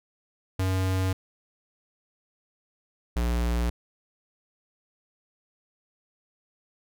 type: tone pair in turn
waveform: square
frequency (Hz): 94 / 59.22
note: F#2 / A#1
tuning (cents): +28 / +28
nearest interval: minor sixth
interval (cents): 800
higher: first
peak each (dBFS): -24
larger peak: neither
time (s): 0.59-1.13 / 3.16-3.7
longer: neither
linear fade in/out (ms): 5
effects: none